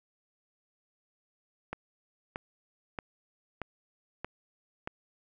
click train, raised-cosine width 0.5 ms, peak -20 dBFS, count 6, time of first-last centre 1.73-4.875 s, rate 1.59 Hz, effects none

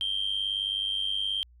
sine tone with amplitude modulation, 3167 Hz, G7, 17 cents sharp, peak -22 dBFS, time 0.01-1.43 s, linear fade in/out 0 ms, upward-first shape sine, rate 98.9 Hz, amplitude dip 85%, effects tanh soft clip ceiling -21 dBFS + added 60 Hz sine -53 dBFS peak until 1.6 s

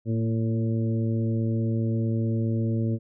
harmonic tone with a mistuned harmonic, 112.4 Hz, A2, 37 cents sharp, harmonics 1 / 2 / 3 / 4 / 5, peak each -24 / -28 / -33 / -38 / -40 dBFS, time 0.05-2.99 s, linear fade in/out 50 ms, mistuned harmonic 2, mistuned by +22 cents, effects none

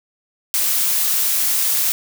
blue noise, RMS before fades -18 dBFS, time 0.54-1.92 s, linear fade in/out 0 ms, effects none

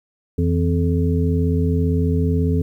harmonic tone with a mistuned harmonic, 86.4 Hz, F2, 18 cents flat, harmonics 1 / 2 / 3 / 5, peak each -18 / -21 / -23 / -25 dBFS, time 0.38-2.62 s, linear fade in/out 5 ms, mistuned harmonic 2, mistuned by -86 cents, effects 9-bit

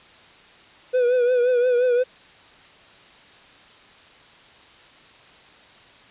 triangle tone with vibrato, 493.9 Hz, B4, in tune, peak -14 dBFS, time 0.93-2.04 s, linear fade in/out 20 ms, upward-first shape triangle, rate 5.7 Hz, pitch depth 65 cents each way, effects white hiss -49 dBFS RMS until 6.1 s + resampled to 8000 Hz

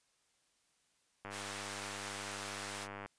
click train, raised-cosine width 0.5 ms, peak -29 dBFS, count 182, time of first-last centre 1.25-3.06 s, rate 100 Hz
pink high-pass noise, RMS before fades -45 dBFS, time 1.3-2.88 s, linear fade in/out 50 ms, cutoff 1300 Hz, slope 12 dB/octave
effects white hiss -75 dBFS RMS until 3.18 s + resampled to 22050 Hz

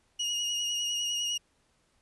30% pulse tone with vibrato, 2878 Hz, F#7, 49 cents flat, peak -26 dBFS, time 0.19-1.38 s, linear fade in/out 10 ms, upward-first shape sine, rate 9.9 Hz, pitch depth 24 cents each way, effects pink hiss -70 dBFS RMS until 2.01 s + resampled to 24000 Hz

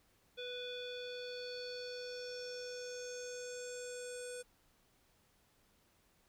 square tone with low-pass filter sweep, 493.9 Hz, B4, in tune, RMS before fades -45 dBFS, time 0.37-4.43 s, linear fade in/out 20 ms, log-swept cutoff 3300 to 8800 Hz, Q 6, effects pink hiss -72 dBFS RMS until 6.28 s

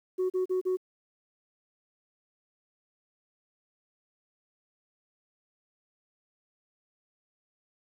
sine tone bursts, 370 Hz, F#4, in tune, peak -23 dBFS, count 4, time 0.18-0.771 s, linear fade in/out 20 ms, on 120 ms, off 37 ms, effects tanh soft clip ceiling -23 dBFS + 10-bit

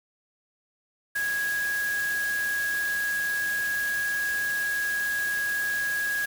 sine tone in noise, 1654 Hz, G#6, 8 cents flat, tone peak -25 dBFS, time 1.15-6.26 s, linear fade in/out 10 ms, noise white, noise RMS -37 dBFS, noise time 1.15-6.26 s, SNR +9 dB, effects none

